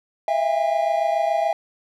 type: tone cluster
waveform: triangle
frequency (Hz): 650 / 677 / 808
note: E5 / E5 / G#5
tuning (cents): -24 / +46 / -48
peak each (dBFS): -21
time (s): 0.28-1.53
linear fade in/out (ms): 2
effects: none